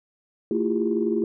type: tone cluster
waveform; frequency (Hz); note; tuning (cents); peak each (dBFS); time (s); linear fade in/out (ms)
sine; 224.5 / 331.3 / 350.8 / 402.9; A3 / E4 / F4 / G4; +35 / +9 / +8 / +48; -26; 0.51-1.24; 2
effects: tanh soft clip ceiling -10 dBFS